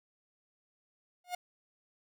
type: tone with exponential growth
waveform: 45% pulse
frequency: 716 Hz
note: F5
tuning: 43 cents sharp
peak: -31 dBFS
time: 1.24-1.35 s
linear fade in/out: 5 ms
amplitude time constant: 23 ms
effects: none